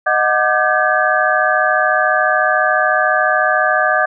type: tone cluster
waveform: sine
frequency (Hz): 620 / 734 / 1192 / 1552 / 1692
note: D#5 / F#5 / D6 / G6 / G#6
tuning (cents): -6 / -14 / +25 / -18 / +32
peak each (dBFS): -18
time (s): 0.06-4.06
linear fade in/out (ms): 10
effects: none